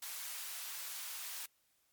white high-pass noise, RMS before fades -44 dBFS, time 0.02-1.46 s, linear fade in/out 5 ms, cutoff 970 Hz, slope 12 dB/octave, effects white hiss -75 dBFS RMS until 1.92 s + MP3 96 kbps

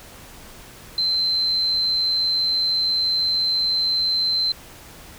sine tone, 4093 Hz, C8, 39 cents flat, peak -18 dBFS, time 0.98-4.52 s, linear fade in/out 2 ms, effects pink hiss -43 dBFS RMS until 5.18 s

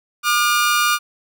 sawtooth tone pair together, 1200 / 1427 Hz, D6 / F6, +37 / +37 cents, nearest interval minor third, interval 300 cents, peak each -13 / -15 dBFS, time 0.23-0.99 s, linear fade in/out 50 ms, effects none

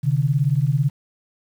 sine beating tone pair, 131.6 / 149.6 Hz, C3 / D3, +10 / +32 cents, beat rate 18 Hz, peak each -19 dBFS, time 0.03-0.9 s, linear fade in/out 20 ms, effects 8-bit

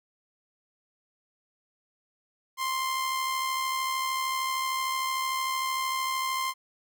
sawtooth tone with amplitude modulation, 1049 Hz, C6, 4 cents sharp, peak -22 dBFS, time 2.57-6.54 s, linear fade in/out 50 ms, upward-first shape sine, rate 73.2 Hz, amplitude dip 35%, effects none

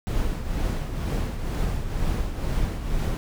brown noise with tremolo, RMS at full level -23 dBFS, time 0.07-3.17 s, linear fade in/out 0 ms, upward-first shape triangle, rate 2.1 Hz, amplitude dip 60%, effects none

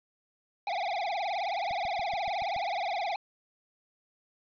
square tone with vibrato, 747 Hz, F#5, 16 cents sharp, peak -30 dBFS, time 0.67-3.16 s, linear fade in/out 2 ms, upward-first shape triangle, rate 19 Hz, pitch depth 230 cents each way
click train, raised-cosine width 5 ms, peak -36 dBFS, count 7, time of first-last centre 1.71-2.563 s, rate 7.03 Hz
effects resampled to 11025 Hz + 9-bit

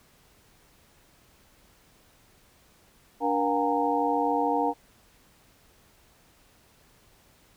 sine tone cluster, 290.3 / 475.7 / 717 / 810 / 922 Hz, D4 / A#4 / F5 / G#5 / A#5, -20 / +35 / +45 / -43 / -19 cents, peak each -29 dBFS, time 3.2-4.74 s, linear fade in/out 50 ms, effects pink hiss -60 dBFS RMS until 7.56 s

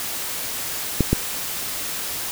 clicks, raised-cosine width 3 ms, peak -3 dBFS, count 2, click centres 1.007 / 1.13 s, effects white hiss -28 dBFS RMS until 2.31 s

